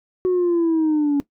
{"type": "linear sweep", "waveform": "sine", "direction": "down", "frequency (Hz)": [370, 281.4], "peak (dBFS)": -13, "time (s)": [0.25, 1.2], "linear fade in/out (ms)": 0, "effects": ["noise-tail reverb RT60 0.1 s tail -18 dB re dry", "tanh soft clip ceiling -14 dBFS"]}